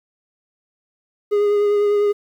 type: tone with vibrato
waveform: triangle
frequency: 411.9 Hz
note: G#4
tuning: 14 cents flat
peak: -12 dBFS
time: 1.31-2.13 s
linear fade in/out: 20 ms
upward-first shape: triangle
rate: 10 Hz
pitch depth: 21 cents each way
effects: 9-bit